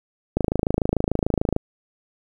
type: click train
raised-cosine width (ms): 2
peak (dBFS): -6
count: 33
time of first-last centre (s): 0.37-1.564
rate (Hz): 26.8
effects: 8-bit